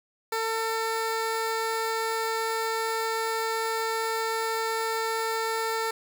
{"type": "tone", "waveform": "15% pulse", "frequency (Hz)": 448.7, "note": "A4", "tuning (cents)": 34, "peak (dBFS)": -20, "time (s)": [0.32, 5.91], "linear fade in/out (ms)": 5, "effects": []}